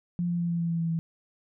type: tone with pitch steps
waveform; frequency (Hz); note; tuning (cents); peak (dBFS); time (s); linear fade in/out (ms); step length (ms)
sine; 174.61 / 173.1 / 171.61 / 170.13 / 168.66 / 167.21 / 165.76 / 164.33; F3 / F3 / F3 / F3 / E3 / E3 / E3 / E3; 0 / -15 / -30 / -45 / +40 / +25 / +10 / -5; -25; 0.19-0.99; 0; 100
effects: none